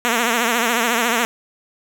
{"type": "tone with vibrato", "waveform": "5% pulse", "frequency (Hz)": 234.2, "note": "A#3", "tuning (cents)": 8, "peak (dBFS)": -5, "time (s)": [0.05, 1.25], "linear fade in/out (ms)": 0, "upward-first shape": "triangle", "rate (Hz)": 14, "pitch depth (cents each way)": 110, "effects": []}